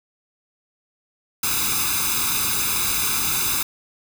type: noise with comb filter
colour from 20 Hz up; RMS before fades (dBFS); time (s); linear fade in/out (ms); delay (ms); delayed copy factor
white; -22; 1.43-3.63; 5; 0.8; +1
effects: none